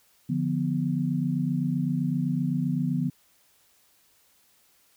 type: chord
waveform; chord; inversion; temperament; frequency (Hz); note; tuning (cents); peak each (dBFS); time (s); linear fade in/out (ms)
sine; B diminished; first; equal; 146.83 / 174.61 / 246.9; D3 / F3 / B3; 0 / 0 / 0; -28; 0.29-3.1; 10
effects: white hiss -63 dBFS RMS until 4.96 s